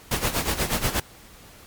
pink noise with tremolo, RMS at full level -22 dBFS, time 0.11-1 s, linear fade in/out 5 ms, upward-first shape sine, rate 8.3 Hz, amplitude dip 75%, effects pink hiss -48 dBFS RMS until 1.66 s + MP3 96 kbps

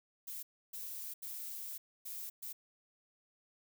violet noise bursts at uneven times, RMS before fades -44 dBFS, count 5, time 0.27-0.43 / 0.73-1.14 / 1.22-1.78 / 2.05-2.3 / 2.42-2.53 s, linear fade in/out 10 ms, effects none

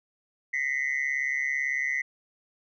sine tone with amplitude modulation, 2007 Hz, B6, 27 cents sharp, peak -20 dBFS, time 0.53-2.02 s, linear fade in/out 10 ms, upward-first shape sine, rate 138 Hz, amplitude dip 95%, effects tanh soft clip ceiling -20 dBFS

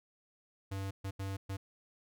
square tone bursts at uneven times, 97.3 Hz, G2, 12 cents flat, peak -37 dBFS, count 4, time 0.71-0.91 / 1.04-1.11 / 1.19-1.37 / 1.49-1.57 s, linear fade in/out 10 ms, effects none

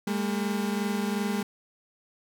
35% pulse tone pair together, 202 / 224.7 Hz, G#3 / A3, -48 / +37 cents, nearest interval major second, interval 185 cents, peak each -26 / -30 dBFS, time 0.07-1.43 s, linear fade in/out 5 ms, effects none

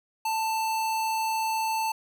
square tone, 886 Hz, A5, 12 cents sharp, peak -26 dBFS, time 0.25-1.92 s, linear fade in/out 5 ms, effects none

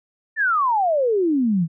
sine exponential sweep, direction down, 1818 to 155.56 Hz, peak -16 dBFS, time 0.36-1.68 s, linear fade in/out 50 ms, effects none

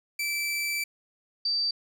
sawtooth / sine tone pair in turn, 2325 / 4650 Hz, D7 / D8, -18 / -18 cents, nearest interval octave, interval 1200 cents, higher second, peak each -24 dBFS, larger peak neither, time 0.19-0.84 / 1.45-1.71 s, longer first, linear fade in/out 5 ms, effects none

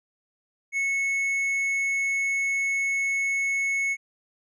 sine tone with tanh clipping, 2199 Hz, C#7, 14 cents flat, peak -24 dBFS, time 0.72-3.97 s, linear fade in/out 50 ms, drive 6 dB, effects none

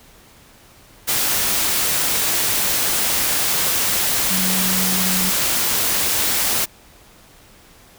sine tone in noise, 186.3 Hz, F#3, 12 cents sharp, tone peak -23 dBFS, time 4.3-5.31 s, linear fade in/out 20 ms, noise white, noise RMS -19 dBFS, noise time 1.07-6.66 s, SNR -7 dB, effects pink hiss -48 dBFS RMS until 7.98 s

